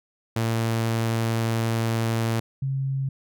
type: tone pair in turn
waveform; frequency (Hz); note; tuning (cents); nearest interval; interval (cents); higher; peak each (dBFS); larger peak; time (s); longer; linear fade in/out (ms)
sawtooth / sine; 113.9 / 135.18; A#2 / C#3; -40 / -43; minor third; 297; second; -18 / -23; first; 0.36-2.4 / 2.62-3.09; first; 5
effects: none